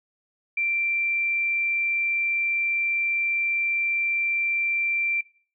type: tone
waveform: sine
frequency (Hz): 2355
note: D7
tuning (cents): +4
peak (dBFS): -22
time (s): 0.57-5.21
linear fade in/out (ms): 5
effects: noise-tail reverb RT60 0.5 s tail -21 dB re dry